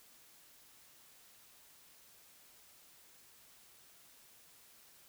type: silence
effects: white hiss -62 dBFS RMS until 5.08 s